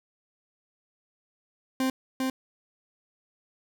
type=tone with echo; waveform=40% pulse; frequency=261.6 Hz; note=C4; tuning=in tune; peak=-23 dBFS; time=1.8-1.9 s; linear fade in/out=2 ms; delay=400 ms; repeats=1; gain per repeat=-2 dB; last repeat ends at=2.3 s; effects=none